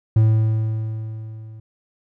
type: tone with level ramp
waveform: triangle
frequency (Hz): 110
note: A2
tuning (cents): 0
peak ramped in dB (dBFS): -8 to -34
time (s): 0.16-1.6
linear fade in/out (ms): 5
effects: none